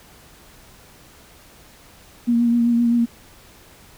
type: tone with vibrato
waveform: sine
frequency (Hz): 236.1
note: A#3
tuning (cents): +22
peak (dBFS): -14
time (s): 2.27-3.06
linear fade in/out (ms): 20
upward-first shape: triangle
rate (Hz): 7.7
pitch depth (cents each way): 29
effects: pink hiss -48 dBFS RMS until 3.97 s